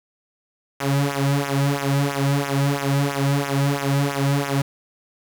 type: tone with flanger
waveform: sawtooth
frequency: 140 Hz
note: C#3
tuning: 18 cents sharp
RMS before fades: -21 dBFS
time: 0.8-4.62 s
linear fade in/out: 5 ms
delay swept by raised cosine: 0.22 to 2.82 ms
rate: 3 Hz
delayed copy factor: -1
effects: 8-bit